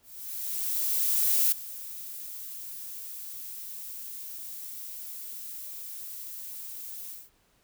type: noise with ADSR envelope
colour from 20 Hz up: violet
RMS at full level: -23 dBFS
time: 0.02-7.3 s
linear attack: 1500 ms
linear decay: 5 ms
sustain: -17 dB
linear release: 200 ms
effects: pink hiss -67 dBFS RMS until 7.63 s